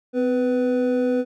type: tone pair together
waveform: triangle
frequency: 254.3 / 495.3 Hz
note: C4 / B4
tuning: -49 / +5 cents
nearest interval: octave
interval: 1154 cents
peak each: -19 dBFS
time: 0.13-1.25 s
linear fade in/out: 50 ms
effects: none